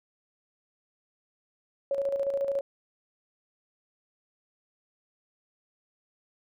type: tone with tremolo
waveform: sine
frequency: 554.4 Hz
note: C#5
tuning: in tune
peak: -24 dBFS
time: 1.91-2.61 s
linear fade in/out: 2 ms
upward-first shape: square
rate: 14 Hz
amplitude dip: 50%
effects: none